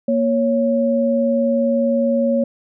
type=tone pair together; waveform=sine; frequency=234.9 / 554.4 Hz; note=A#3 / C#5; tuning=+13 / 0 cents; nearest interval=octave + minor third; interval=1487 cents; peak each=-17 dBFS; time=0.08-2.44 s; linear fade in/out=5 ms; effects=none